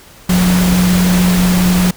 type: tone in noise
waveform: sine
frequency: 180.5 Hz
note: F#3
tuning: 43 cents flat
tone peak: -9 dBFS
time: 0.29-1.91 s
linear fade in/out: 5 ms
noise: pink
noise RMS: -18 dBFS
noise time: 0.29-1.91 s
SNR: +6 dB
effects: pink hiss -40 dBFS RMS until 1.96 s